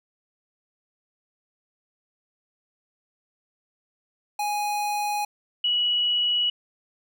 square / sine tone pair in turn, 830 / 2929 Hz, G#5 / F#7, -1 / -18 cents, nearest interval octave + minor seventh, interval 2183 cents, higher second, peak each -25 / -20 dBFS, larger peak second, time 4.39-5.25 / 5.64-6.5 s, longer neither, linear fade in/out 5 ms, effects none

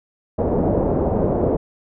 white low-pass noise, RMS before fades -19 dBFS, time 0.38-1.57 s, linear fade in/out 10 ms, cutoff 600 Hz, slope 24 dB/octave, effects none

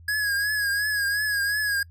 square tone with vibrato, 1661.2 Hz, G#6, in tune, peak -23 dBFS, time 0.08-1.83 s, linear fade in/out 5 ms, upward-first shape triangle, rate 2.8 Hz, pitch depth 64 cents each way, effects noise-tail reverb RT60 0.1 s tail -26 dB re dry + added 84 Hz sine -45 dBFS peak until 1.9 s

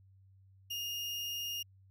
35% pulse tone, 2837 Hz, F7, 27 cents sharp, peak -35 dBFS, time 0.7-1.63 s, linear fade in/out 10 ms, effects added 96 Hz sine -59 dBFS peak until 1.9 s

